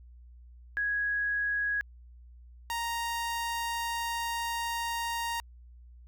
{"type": "tone pair in turn", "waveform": ["sine", "sawtooth"], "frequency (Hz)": [1661.2, 932.3], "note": ["G#6", "A#5"], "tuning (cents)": [0, 0], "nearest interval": "minor seventh", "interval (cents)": 1000, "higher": "first", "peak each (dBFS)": -27, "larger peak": "neither", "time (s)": [[0.77, 1.81], [2.7, 5.4]], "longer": "second", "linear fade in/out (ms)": 0, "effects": ["added 60 Hz sine -49 dBFS peak until 6.07 s"]}